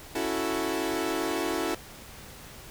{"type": "chord", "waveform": "sawtooth", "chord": "F# minor seventh", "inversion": "second", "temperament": "equal", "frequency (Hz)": [277.2, 329.6, 370, 440], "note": ["C#4", "E4", "F#4", "A4"], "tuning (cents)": [0, 0, 0, 0], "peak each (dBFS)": [-31, -27, -29, -30], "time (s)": [0.15, 1.75], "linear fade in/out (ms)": 5, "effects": ["pink hiss -46 dBFS RMS until 2.7 s"]}